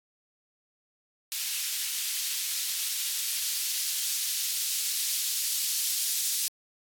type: noise with band-pass filter sweep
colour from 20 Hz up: violet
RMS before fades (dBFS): -31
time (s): 1.32-6.48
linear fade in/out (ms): 0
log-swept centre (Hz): 2800 to 4300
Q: 0.91
effects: AAC 64 kbps